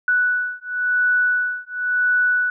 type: beating tone pair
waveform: sine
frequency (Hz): 1480 / 1480.95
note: F#6 / F#6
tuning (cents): 0 / +1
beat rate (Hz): 0.95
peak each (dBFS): -20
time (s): 0.08-2.5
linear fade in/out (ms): 2
effects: none